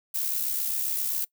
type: noise with amplitude modulation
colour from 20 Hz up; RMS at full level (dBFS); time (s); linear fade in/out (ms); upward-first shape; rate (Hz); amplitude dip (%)
violet; -26; 0.14-1.25; 10; sine; 67.6; 50
effects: noise-tail reverb RT60 0.1 s tail -22 dB re dry